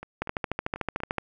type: two click trains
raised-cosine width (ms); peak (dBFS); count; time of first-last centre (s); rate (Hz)
0.5; -23 / -12; 5 / 14; 0.03-1.003 / 0.22-1.183; 4.11 / 13.5
effects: none